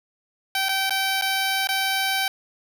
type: tone with dropouts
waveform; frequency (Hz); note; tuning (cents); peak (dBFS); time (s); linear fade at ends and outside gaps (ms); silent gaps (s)
10% pulse; 773; G5; -24; -13; 0.55-2.28; 2; 0.686-0.691 / 0.896-0.906 / 1.213-1.221 / 1.672-1.689
effects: none